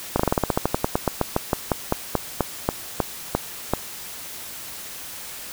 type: slowing click train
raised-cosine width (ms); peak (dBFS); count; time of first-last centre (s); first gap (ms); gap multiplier
1; -4; 25; 0.16-3.736; 35; 1.11
effects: white hiss -36 dBFS RMS until 5.52 s